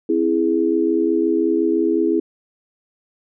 sine chord, C augmented, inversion none, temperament equal, 261.6 / 329.6 / 415.3 Hz, C4 / E4 / G#4, 0 / 0 / 0 cents, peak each -23 / -17 / -20 dBFS, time 0.09-2.2 s, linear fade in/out 5 ms, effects none

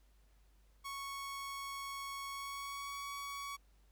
sawtooth tone with pitch glide, 1107 to 1124.4 Hz, C#6 to C#6, -3 to +24 cents, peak -38 dBFS, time 0.84-3.57 s, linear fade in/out 20 ms, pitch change +27 cents, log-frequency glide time 2.29-2.96 s, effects added 50 Hz sine -64 dBFS peak until 3.91 s + pink hiss -75 dBFS RMS until 3.91 s

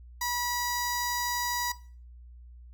10% pulse tone with notch filter, 972 Hz, B5, 28 cents flat, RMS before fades -31 dBFS, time 0.21-1.72 s, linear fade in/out 5 ms, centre 3000 Hz, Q 0.88, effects noise-tail reverb RT60 0.4 s tail -17 dB re dry + added 60 Hz sine -46 dBFS peak until 2.73 s

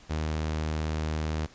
sawtooth tone, 77.78 Hz, D#2, in tune, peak -24 dBFS, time 0.09-1.47 s, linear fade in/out 20 ms, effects pink hiss -54 dBFS RMS until 1.54 s + resampled to 16000 Hz

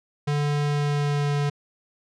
square tone with pitch glide, 146.1 to 144.51 Hz, D3 to D3, -9 to -28 cents, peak -22 dBFS, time 0.27-1.5 s, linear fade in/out 10 ms, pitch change -19 cents, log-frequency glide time 0.63-1.36 s, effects low-pass 6000 Hz 12 dB/octave

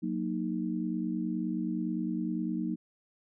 sine chord, D# minor, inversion first, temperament equal with one note detuned, 183.4 / 233.1 / 311.1 Hz, F#3 / A#3 / D#4, -15 / 0 / 0 cents, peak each -34 dBFS, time 0.02-2.76 s, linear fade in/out 20 ms, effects none

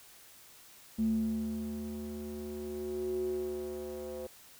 square tone with band-pass filter sweep, 73.6 Hz, D2, 4 cents sharp, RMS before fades -36 dBFS, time 0.98-4.27 s, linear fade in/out 5 ms, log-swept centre 220 to 470 Hz, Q 8.8, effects white hiss -56 dBFS RMS until 4.59 s

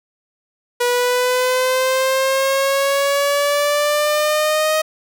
sawtooth exponential sweep, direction up, 485.2 to 627 Hz, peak -11 dBFS, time 0.8-4.82 s, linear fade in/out 10 ms, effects none

